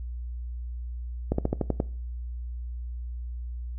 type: slowing click train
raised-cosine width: 2 ms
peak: -11 dBFS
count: 7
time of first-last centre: 1.32-1.801 s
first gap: 64 ms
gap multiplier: 1.09
effects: noise-tail reverb RT60 0.4 s tail -20 dB re dry + added 60 Hz sine -32 dBFS peak until 3.78 s